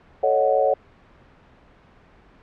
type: chord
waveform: sine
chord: D# half-diminished seventh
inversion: second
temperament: equal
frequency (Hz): 440 / 554.4 / 622.3 / 740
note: A4 / C#5 / D#5 / F#5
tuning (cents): 0 / 0 / 0 / 0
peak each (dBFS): -24 / -19 / -24 / -22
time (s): 0.23-0.74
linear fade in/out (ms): 5
effects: pink hiss -52 dBFS RMS until 2.42 s + low-pass 2000 Hz 12 dB/octave